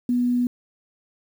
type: tone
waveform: sine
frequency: 245.1 Hz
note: B3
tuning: 13 cents flat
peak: -18 dBFS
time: 0.09-0.47 s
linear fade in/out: 2 ms
effects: 8-bit